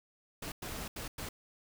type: noise bursts at uneven times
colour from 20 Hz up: pink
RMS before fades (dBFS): -41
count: 4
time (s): 0.42-0.52 / 0.62-0.88 / 0.96-1.08 / 1.18-1.29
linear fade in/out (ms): 5
effects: none